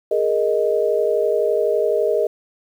sine chord, Ab suspended second, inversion none, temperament just, 415.3 / 467.2 / 623 Hz, Ab4 / Bb4 / Eb5, 0 / +4 / +2 cents, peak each -20 dBFS, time 0.11-2.27 s, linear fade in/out 5 ms, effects 8-bit

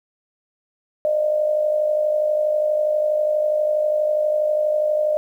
sine tone with amplitude modulation, 608 Hz, D#5, 40 cents flat, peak -14 dBFS, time 1.05-5.17 s, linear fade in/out 0 ms, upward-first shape sine, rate 52.3 Hz, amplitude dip 55%, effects 9-bit

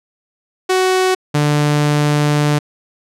sawtooth tone pair in turn, 372.6 / 147.87 Hz, F#4 / D3, +12 / +12 cents, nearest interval octave + major third, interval 1600 cents, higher first, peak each -8 dBFS, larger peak neither, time 0.69-1.15 / 1.34-2.59 s, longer second, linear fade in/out 10 ms, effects low-pass 10000 Hz 12 dB/octave

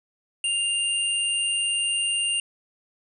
sine tone pair together, 2800 / 8878 Hz, F7 / C#9, +4 / +2 cents, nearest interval octave + minor sixth, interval 1998 cents, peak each -23 / -28 dBFS, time 0.44-2.4 s, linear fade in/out 2 ms, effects none

